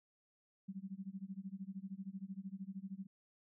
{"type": "tone with tremolo", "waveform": "sine", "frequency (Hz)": 192.7, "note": "G3", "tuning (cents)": -29, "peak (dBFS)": -40, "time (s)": [0.68, 3.07], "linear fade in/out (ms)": 10, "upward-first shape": "sine", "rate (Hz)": 13, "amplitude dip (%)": 95, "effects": []}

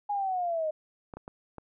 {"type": "linear sweep", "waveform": "sine", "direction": "down", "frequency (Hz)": [830.6, 609], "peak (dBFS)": -27, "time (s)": [0.09, 0.71], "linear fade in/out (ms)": 10}
{"type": "clicks", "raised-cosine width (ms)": 1, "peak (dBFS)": -27, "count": 4, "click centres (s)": [1.138, 1.17, 1.279, 1.583]}
{"effects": []}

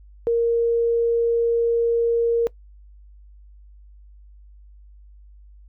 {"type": "tone", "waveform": "sine", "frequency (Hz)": 466.2, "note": "A#4", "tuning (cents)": 0, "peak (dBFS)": -16, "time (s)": [0.27, 2.47], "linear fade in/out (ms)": 0, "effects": ["noise-tail reverb RT60 0.1 s tail -21 dB re dry", "added 50 Hz sine -44 dBFS peak until 5.68 s"]}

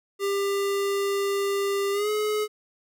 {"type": "tone with pitch glide", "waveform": "square", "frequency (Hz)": [398.1, 424.2], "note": ["G4", "G#4"], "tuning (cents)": [27, 37], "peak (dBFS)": -24, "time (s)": [0.19, 2.48], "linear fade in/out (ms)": 50, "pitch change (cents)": 110, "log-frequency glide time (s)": [1.92, 2.09], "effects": []}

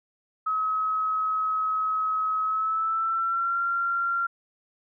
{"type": "tone with pitch glide", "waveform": "sine", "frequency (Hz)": [1279, 1378.7], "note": ["D#6", "F6"], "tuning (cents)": [47, -23], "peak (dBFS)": -23, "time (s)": [0.46, 4.27], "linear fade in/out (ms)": 10, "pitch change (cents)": 130, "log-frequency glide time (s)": [2.43, 3.59], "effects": []}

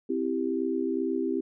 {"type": "chord", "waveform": "sine", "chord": "C major", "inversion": "none", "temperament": "equal", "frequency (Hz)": [261.6, 329.6, 392], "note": ["C4", "E4", "G4"], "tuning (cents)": [0, 0, 0], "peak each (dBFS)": -30, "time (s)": [0.09, 1.41], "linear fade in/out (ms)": 10, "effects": []}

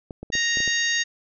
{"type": "clicks", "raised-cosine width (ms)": 2, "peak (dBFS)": -21, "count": 7, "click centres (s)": [0.108, 0.23, 0.302, 0.353, 0.572, 0.604, 0.677]}
{"type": "harmonic tone", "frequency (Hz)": 932.3, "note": "A#5", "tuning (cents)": 0, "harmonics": [2, 3, 4, 5, 6, 7], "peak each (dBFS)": [-23, -30, -28, -32, -34, -29], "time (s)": [0.32, 1.04], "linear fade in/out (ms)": 20}
{"effects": []}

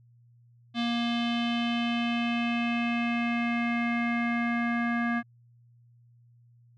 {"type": "tone with low-pass filter sweep", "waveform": "square", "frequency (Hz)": 235.9, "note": "A#3", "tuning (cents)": 21, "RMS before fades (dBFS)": -28, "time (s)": [0.74, 5.23], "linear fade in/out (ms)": 50, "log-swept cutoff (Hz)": [3500, 1800], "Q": 4.2, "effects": ["added 119 Hz sine -56 dBFS peak until 6.77 s"]}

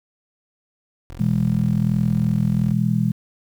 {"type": "tone", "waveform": "20% pulse", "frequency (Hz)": 42.93, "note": "F1", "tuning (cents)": -29, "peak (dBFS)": -29, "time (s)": [1.1, 2.73], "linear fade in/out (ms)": 0}
{"type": "chord", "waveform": "sine", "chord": "E major", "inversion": "second", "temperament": "just", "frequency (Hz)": [123.61, 164.81, 206], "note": ["B2", "E3", "G#3"], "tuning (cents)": [2, 0, -14], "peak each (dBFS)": -21, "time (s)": [1.19, 3.12], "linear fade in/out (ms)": 10}
{"effects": ["8-bit"]}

